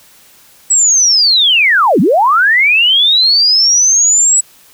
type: linear two-way sweep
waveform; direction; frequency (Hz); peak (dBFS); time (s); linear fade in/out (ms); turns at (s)
sine; down then up; 7890 to 158.7 to 7890; -6; 0.7-4.41; 10; 2
effects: white hiss -44 dBFS RMS until 4.73 s